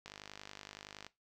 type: click train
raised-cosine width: 0.2 ms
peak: -29 dBFS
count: 52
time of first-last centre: 0.06-1.066 s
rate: 50.7 Hz
effects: noise-tail reverb RT60 0.2 s tail -18 dB re dry